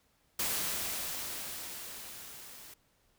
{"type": "noise with level ramp", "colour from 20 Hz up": "white", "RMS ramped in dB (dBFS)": [-32, -51], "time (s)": [0.39, 2.74], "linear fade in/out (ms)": 5, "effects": ["pink hiss -71 dBFS RMS until 3.18 s"]}